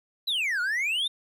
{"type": "exponential two-way sweep", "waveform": "triangle", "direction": "down then up", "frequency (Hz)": [4088, 1400, 3716], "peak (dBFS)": -23, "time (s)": [0.27, 1.08], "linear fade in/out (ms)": 10, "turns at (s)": 0.61, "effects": []}